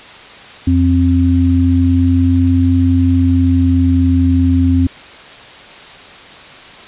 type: tone pair together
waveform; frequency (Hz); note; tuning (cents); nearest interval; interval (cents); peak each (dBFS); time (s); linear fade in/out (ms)
sine; 87.8 / 263.1; F2 / C4; +10 / +10; octave + perfect fifth; 1900; -11; 0.67-4.87; 5
effects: white hiss -35 dBFS RMS until 6.87 s + resampled to 8000 Hz